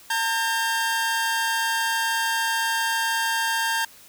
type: tone pair together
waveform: sawtooth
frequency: 909 / 1599 Hz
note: A#5 / G6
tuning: -44 / +34 cents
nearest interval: minor seventh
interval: 978 cents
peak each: -21 dBFS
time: 0.1-3.85 s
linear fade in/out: 5 ms
effects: white hiss -49 dBFS RMS until 4.08 s